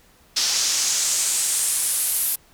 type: noise with band-pass filter sweep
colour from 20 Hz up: pink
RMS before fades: -22 dBFS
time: 0.36-2.36 s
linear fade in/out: 10 ms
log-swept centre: 5200 to 12000 Hz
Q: 2.3
effects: pink hiss -55 dBFS RMS until 2.53 s